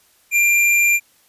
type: tone with vibrato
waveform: square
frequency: 2382 Hz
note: D7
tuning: 24 cents sharp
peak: -13 dBFS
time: 0.31-1 s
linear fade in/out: 50 ms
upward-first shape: triangle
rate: 20 Hz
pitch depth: 11 cents each way
effects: white hiss -56 dBFS RMS until 1.28 s + resampled to 32000 Hz